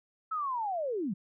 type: linear sweep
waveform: sine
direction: down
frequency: 1318.5 to 166.8 Hz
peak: -30 dBFS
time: 0.31-1.14 s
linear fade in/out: 10 ms
effects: none